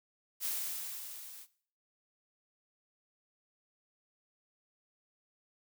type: noise with level ramp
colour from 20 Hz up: blue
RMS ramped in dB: -34 to -51 dBFS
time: 0.4-1.47 s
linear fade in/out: 50 ms
effects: noise-tail reverb RT60 0.5 s tail -17 dB re dry